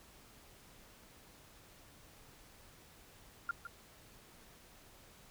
sine tone with echo, 1396 Hz, F6, 1 cent flat, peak -32 dBFS, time 3.49-3.51 s, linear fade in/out 2 ms, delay 160 ms, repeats 1, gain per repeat -10 dB, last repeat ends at 3.67 s, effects pink hiss -60 dBFS RMS until 5.3 s

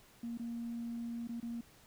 sine tone with dropouts, 234.1 Hz, A#3, 8 cents sharp, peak -37 dBFS, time 0.23-1.61 s, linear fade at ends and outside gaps 5 ms, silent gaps 0.375-0.395 / 1.274-1.291 / 1.402-1.427 s, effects tanh soft clip ceiling -33 dBFS + pink hiss -62 dBFS RMS until 1.86 s

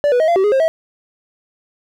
triangle tone with pitch steps, 581 / 491.1 / 632 / 685 / 382.5 / 416.4 / 533 / 646 Hz, D5 / B4 / D#5 / F5 / G4 / G#4 / C5 / E5, -19 / -10 / +27 / -34 / -42 / +5 / +32 / -35 cents, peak -9 dBFS, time 0.04-0.68 s, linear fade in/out 0 ms, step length 80 ms, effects none

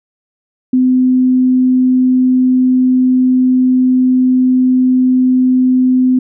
sine tone, 255.1 Hz, C4, 44 cents flat, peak -7 dBFS, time 0.73-6.19 s, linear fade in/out 5 ms, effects none

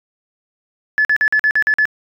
sine tone bursts, 1724 Hz, A6, 36 cents flat, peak -10 dBFS, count 8, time 0.98-1.854 s, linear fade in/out 0 ms, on 69 ms, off 46 ms, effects tanh soft clip ceiling -6 dBFS

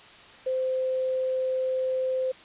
sine tone with quantisation, 518 Hz, C5, 17 cents flat, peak -24 dBFS, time 0.46-2.32 s, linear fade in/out 10 ms, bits 8, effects white hiss -49 dBFS RMS until 2.44 s + resampled to 8000 Hz

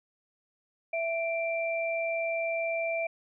sine tone pair together, 662.3 / 2356 Hz, E5 / D7, +8 / +5 cents, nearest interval octave + minor seventh, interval 2197 cents, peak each -29 / -33 dBFS, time 0.93-3.07 s, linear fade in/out 5 ms, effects none

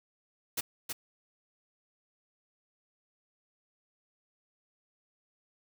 white noise with echo, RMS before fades -32 dBFS, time 0.57-0.61 s, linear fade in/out 10 ms, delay 320 ms, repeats 1, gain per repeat -4 dB, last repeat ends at 0.93 s, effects none

